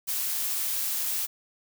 blue noise, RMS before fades -29 dBFS, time 0.07-1.27 s, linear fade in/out 20 ms, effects none

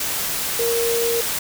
sine tone in noise, 466.2 Hz, A#4, in tune, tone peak -19 dBFS, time 0.59-1.21 s, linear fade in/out 5 ms, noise white, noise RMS -24 dBFS, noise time 0-1.39 s, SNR +2 dB, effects none

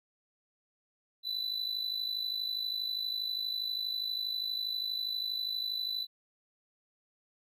triangle tone with amplitude modulation, 3989 Hz, B7, 17 cents sharp, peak -28 dBFS, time 1.23-6.07 s, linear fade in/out 50 ms, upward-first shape sine, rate 52.4 Hz, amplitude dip 65%, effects none

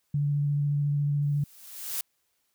sine tone with vibrato, 144.6 Hz, D3, 27 cents flat, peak -23 dBFS, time 0.14-1.44 s, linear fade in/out 5 ms, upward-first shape sine, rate 14 Hz, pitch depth 13 cents each way
blue noise with exponential growth, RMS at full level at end -29 dBFS, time 1.22-2.01 s, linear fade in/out 2 ms, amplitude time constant 170 ms
effects white hiss -74 dBFS RMS until 2.54 s

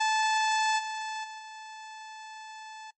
sawtooth tone with level steps, 872 Hz, A5, 16 cents flat, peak -20 / -29 / -36 / -38 dBFS, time 0-2.91 s, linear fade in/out 10 ms, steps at 0.78 / 1.23 / 1.38 s, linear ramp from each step 20 ms, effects noise-tail reverb RT60 0.1 s tail -21 dB re dry + MP3 32 kbps

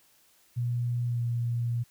sine tone with pitch glide, 120.7 to 118.69 Hz, B2 to A#2, -39 to +32 cents, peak -26 dBFS, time 0.56-1.84 s, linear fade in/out 20 ms, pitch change -29 cents, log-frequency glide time 1.07-1.21 s, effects white hiss -63 dBFS RMS until 1.9 s

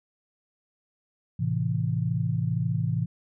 sine chord, A minor, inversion none, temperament just, 110 / 132 / 165 Hz, A2 / C3 / E3, 0 / +16 / +2 cents, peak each -28 dBFS, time 1.39-3.06 s, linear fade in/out 10 ms, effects none

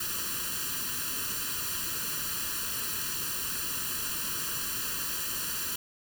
white noise with comb filter, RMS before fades -33 dBFS, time 0-5.76 s, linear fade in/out 5 ms, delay 0.69 ms, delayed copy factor +0.9, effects none

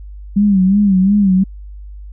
sine tone with vibrato, 196 Hz, G3, in tune, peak -8 dBFS, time 0.36-1.44 s, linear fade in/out 10 ms, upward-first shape sine, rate 2.8 Hz, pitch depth 100 cents each way, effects added 50 Hz sine -29 dBFS peak until 2.12 s

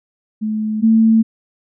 sine tone pair in turn, 215.8 / 223.2 Hz, A3 / A3, -33 / +25 cents, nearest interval minor second, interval 58 cents, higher second, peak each -17 / -8 dBFS, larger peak second, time 0.41-0.82 / 0.82-1.23 s, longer neither, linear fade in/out 20 ms, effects none

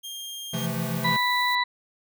sawtooth tone, 3211 Hz, G7, 41 cents sharp, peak -31 dBFS, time 0.03-0.67 s, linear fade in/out 20 ms
square chord, F major seventh, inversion second, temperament equal with one note detuned, 130.81 / 164.81 / 172.01 / 220 Hz, C3 / E3 / F3 / A3, 0 / 0 / -26 / 0 cents, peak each -33 dBFS, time 0.53-1.17 s, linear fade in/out 10 ms
violet noise, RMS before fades -39 dBFS, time 0.58-1.55 s, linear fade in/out 0 ms
harmonic tone, 987.8 Hz, B5, in tune, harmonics 1 / 2 / 4, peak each -24 / -25 / -28 dBFS, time 1.04-1.64 s, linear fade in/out 10 ms
effects none

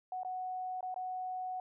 sine tone with dropouts, 740 Hz, F#5, in tune, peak -36 dBFS, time 0.12-1.6 s, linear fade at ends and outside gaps 2 ms, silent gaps 0.233-0.248 / 0.808-0.828 / 0.943-0.961 s, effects none

